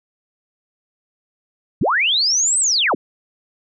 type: linear two-way sweep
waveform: sine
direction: up then down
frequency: 78 to 8372 to 141.7 Hz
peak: -14 dBFS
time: 1.81-2.95 s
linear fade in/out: 5 ms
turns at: 2.59 s
effects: none